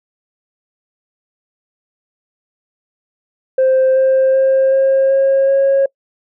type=tone with pitch steps; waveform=sine; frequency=523.3 / 527.9 / 532.4 / 537.1 / 541.8 / 546.5 Hz; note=C5 / C5 / C5 / C5 / C#5 / C#5; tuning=0 / +15 / +30 / +45 / -40 / -25 cents; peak=-7 dBFS; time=3.58-5.86 s; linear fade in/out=5 ms; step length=380 ms; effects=noise-tail reverb RT60 0.1 s tail -26 dB re dry + tanh soft clip ceiling -7 dBFS